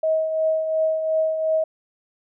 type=tone with tremolo; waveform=sine; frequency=635 Hz; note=D#5; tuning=35 cents sharp; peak=-16 dBFS; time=0.03-1.64 s; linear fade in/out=5 ms; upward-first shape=triangle; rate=2.8 Hz; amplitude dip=55%; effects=none